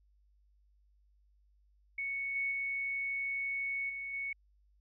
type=tone with level steps; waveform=sine; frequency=2217 Hz; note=C#7; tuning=in tune; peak=-34 / -31 / -33 / -38 / -35 dBFS; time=1.98-4.33 s; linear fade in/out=5 ms; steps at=2.35 / 2.51 / 3.89 / 4.13 s; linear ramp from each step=10 ms; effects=added 50 Hz sine -65 dBFS peak until 4.8 s